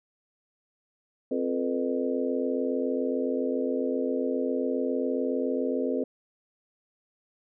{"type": "harmonic tone with a mistuned harmonic", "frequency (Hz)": 87.31, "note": "F2", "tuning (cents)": 0, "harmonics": [3, 4, 5, 6, 7], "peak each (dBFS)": [-29, -35, -31, -31, -36], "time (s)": [1.31, 6.04], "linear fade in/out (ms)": 5, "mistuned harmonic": 6, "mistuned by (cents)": -94, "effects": []}